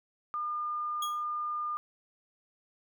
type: tone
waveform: sine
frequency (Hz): 1209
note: D6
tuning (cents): +50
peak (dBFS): -31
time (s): 0.34-1.77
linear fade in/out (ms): 0
type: tone with exponential decay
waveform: sawtooth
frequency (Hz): 3312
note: G#7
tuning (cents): -5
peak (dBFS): -29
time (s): 1.02-1.24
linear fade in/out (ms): 5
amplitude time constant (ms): 47
effects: none